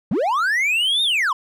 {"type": "linear two-way sweep", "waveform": "triangle", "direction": "up then down", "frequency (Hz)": [146.83, 3729, 955], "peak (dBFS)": -15, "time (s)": [0.11, 1.33], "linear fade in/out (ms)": 5, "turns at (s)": 1.03, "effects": []}